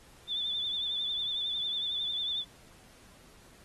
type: tone with vibrato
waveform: sine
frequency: 3520 Hz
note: A7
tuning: in tune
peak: -30 dBFS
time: 0.27-2.45 s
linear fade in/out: 50 ms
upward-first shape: triangle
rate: 11 Hz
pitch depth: 60 cents each way
effects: pink hiss -58 dBFS RMS until 3.64 s + AAC 32 kbps